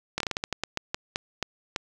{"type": "slowing click train", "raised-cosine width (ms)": 0.2, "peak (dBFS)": -10, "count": 14, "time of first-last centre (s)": [0.18, 1.761], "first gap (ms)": 23, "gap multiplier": 1.25, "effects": []}